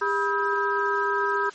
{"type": "tone cluster", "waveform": "sine", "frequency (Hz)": [402.6, 978, 1276, 1590], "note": ["G4", "B5", "D#6", "G6"], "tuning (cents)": [46, -17, 43, 24], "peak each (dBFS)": -27, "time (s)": [0.01, 1.5], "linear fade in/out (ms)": 10, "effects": ["white hiss -48 dBFS RMS until 1.54 s", "MP3 32 kbps"]}